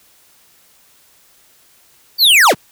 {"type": "linear sweep", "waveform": "square", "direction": "down", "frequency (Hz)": [4694, 62], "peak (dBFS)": -7, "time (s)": [2.18, 2.55], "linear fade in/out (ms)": 50, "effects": ["white hiss -51 dBFS RMS until 2.71 s"]}